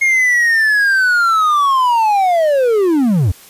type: linear sweep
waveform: triangle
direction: down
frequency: 2155 to 76.5 Hz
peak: -8 dBFS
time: 0.01-3.32 s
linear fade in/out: 10 ms
effects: white hiss -41 dBFS RMS until 3.49 s + resampled to 32000 Hz